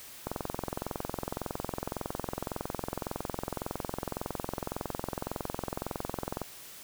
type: click train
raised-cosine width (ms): 1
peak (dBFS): -18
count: 135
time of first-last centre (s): 0.27-6.417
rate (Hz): 21.8
effects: white hiss -48 dBFS RMS until 6.83 s